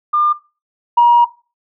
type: tone pair in turn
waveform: sine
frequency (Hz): 1200 / 952.4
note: D6 / A#5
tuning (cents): +37 / +37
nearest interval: major third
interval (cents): 400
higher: first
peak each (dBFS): -11 / -4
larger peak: second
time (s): 0.13-0.33 / 0.97-1.25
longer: second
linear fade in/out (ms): 10
effects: noise-tail reverb RT60 0.3 s tail -17 dB re dry + tanh soft clip ceiling -2 dBFS